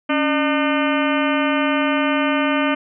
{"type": "harmonic tone with a mistuned harmonic", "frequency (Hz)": 302.1, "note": "D4", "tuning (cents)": 49, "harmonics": [1, 2, 3, 4, 5, 6, 7, 8, 9, 10], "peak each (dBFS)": [-19, -23, -28, -25, -27, -31, -29, -29, -33, -31], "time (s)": [0.09, 2.75], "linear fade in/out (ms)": 10, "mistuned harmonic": 1, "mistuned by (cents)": -140, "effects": []}